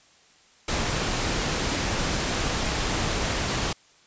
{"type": "noise", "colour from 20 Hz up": "pink", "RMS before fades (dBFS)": -26, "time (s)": [0.68, 3.73], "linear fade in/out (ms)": 5, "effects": ["white hiss -57 dBFS RMS until 4.06 s", "resampled to 16000 Hz"]}